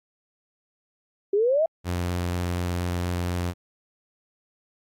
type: exponential sweep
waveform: sine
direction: up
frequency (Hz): 387.7 to 673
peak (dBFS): -18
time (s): 1.33-1.66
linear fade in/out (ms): 5
type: tone with vibrato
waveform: sawtooth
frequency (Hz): 88.3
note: F2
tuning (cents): +20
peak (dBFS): -21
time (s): 1.84-3.54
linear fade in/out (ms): 50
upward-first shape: triangle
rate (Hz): 4.2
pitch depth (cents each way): 10
effects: AAC 64 kbps